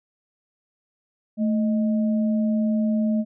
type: tone pair together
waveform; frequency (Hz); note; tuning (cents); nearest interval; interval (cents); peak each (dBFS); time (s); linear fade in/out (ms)
sine; 219.4 / 620.6; A3 / D#5; -5 / -5; octave + tritone; 1800; -19 / -31; 1.37-3.25; 50
effects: none